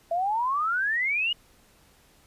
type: exponential sweep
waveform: sine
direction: up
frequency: 659.3 to 2944 Hz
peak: -23 dBFS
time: 0.11-1.33 s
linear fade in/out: 5 ms
effects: pink hiss -59 dBFS RMS until 2.26 s + resampled to 32000 Hz